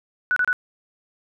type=tone bursts; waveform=sine; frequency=1480 Hz; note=F#6; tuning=in tune; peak=-17 dBFS; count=3; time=0.31-0.529 s; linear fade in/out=0 ms; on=53 ms; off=30 ms; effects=none